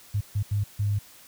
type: tone bursts at uneven times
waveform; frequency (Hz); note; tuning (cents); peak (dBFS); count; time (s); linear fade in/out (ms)
sine; 102.5; G#2; -22; -22; 4; 0.14-0.21 / 0.35-0.43 / 0.51-0.64 / 0.79-0.99; 10
effects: white hiss -51 dBFS RMS until 1.27 s